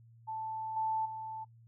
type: tone with level steps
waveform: sine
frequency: 880 Hz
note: A5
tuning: in tune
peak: -36 / -30 / -39 dBFS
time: 0.27-1.45 s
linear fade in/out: 20 ms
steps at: 0.76 / 1.05 s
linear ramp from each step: 10 ms
effects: noise-tail reverb RT60 0.1 s tail -21 dB re dry + added 115 Hz sine -56 dBFS peak until 1.67 s